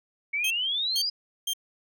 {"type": "exponential sweep", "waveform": "sine", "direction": "up", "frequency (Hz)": [2217, 5000], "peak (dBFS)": -25, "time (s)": [0.33, 1.1], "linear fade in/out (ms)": 10}
{"type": "tone bursts", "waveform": "sawtooth", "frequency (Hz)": 3181, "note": "G7", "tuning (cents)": 25, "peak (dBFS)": -23, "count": 3, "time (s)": [0.44, 1.535], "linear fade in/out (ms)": 5, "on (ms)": 65, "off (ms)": 450}
{"effects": []}